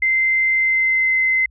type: tone with pitch glide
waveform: sine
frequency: 2078 to 2059 Hz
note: C7 to C7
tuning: -12 to -28 cents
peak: -14 dBFS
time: 0.02-1.46 s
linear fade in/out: 5 ms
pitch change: -16 cents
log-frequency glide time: 0.55-1.16 s
effects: added 60 Hz sine -48 dBFS peak until 1.5 s